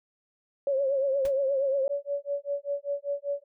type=tone with vibrato; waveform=sine; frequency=546 Hz; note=C#5; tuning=26 cents flat; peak=-23 dBFS; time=0.67-1.88 s; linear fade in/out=2 ms; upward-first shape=triangle; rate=8.5 Hz; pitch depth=79 cents each way
type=noise with exponential decay; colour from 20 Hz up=pink; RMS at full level=-37 dBFS; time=1.25-1.33 s; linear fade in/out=2 ms; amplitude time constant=17 ms
type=tone with tremolo; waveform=sine; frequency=568 Hz; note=C#5; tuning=42 cents sharp; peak=-25 dBFS; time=1.89-3.44 s; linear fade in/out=20 ms; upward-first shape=sine; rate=5.1 Hz; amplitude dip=100%
effects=none